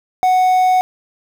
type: tone with quantisation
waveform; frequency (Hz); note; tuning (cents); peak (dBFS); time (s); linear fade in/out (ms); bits
triangle; 740; F#5; 0; -8; 0.23-0.81; 0; 6
effects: none